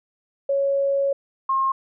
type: tone pair in turn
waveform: sine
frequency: 554.4 / 1070.4 Hz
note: C#5 / C6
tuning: 0 / +39 cents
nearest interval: major seventh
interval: 1139 cents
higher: second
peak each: -18 dBFS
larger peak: neither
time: 0.49-1.13 / 1.49-1.72 s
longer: first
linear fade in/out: 5 ms
effects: none